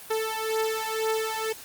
sawtooth beating tone pair, 440 / 442 Hz, A4 / A4, 0 / +8 cents, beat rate 2 Hz, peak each -25 dBFS, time 0.1-1.53 s, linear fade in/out 10 ms, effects white hiss -44 dBFS RMS until 1.64 s + Opus 32 kbps

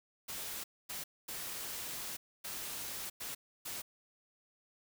white noise bursts at uneven times, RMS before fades -42 dBFS, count 6, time 0.28-0.64 / 0.89-1.04 / 1.28-2.17 / 2.44-3.1 / 3.2-3.35 / 3.65-3.82 s, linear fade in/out 10 ms, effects none

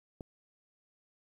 click, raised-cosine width 2 ms, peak -29 dBFS, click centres 0.208 s, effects 10-bit

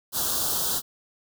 white band-stop noise, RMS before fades -26 dBFS, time 0.12-0.82 s, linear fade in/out 50 ms, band 1500 to 3200 Hz, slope 48 dB/octave, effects none

